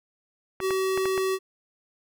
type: tone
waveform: square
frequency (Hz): 380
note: F#4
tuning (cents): +46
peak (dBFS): -24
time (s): 0.6-1.39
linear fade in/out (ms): 50
type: clicks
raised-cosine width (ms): 0.5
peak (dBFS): -16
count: 5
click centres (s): 0.603 / 0.707 / 0.976 / 1.056 / 1.178
effects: none